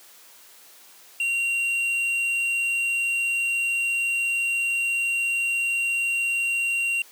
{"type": "tone with tanh clipping", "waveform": "sine", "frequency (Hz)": 2757, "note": "F7", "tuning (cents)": -23, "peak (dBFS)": -23, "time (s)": [1.2, 7.02], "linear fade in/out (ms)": 2, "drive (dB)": 7, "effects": ["white hiss -50 dBFS RMS until 7.11 s", "high-pass 300 Hz 12 dB/octave"]}